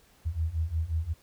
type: beating tone pair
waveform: sine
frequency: 77.78 / 83.38 Hz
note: D#2 / E2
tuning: 0 / +20 cents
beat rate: 5.6 Hz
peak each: -31 / -29 dBFS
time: 0.25-1.14 s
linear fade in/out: 20 ms
effects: pink hiss -61 dBFS RMS until 1.22 s